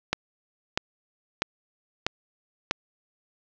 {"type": "click train", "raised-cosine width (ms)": 0.2, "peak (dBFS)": -5, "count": 5, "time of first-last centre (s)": [0.13, 2.711], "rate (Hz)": 1.55, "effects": ["low-pass 5000 Hz 12 dB/octave", "7-bit"]}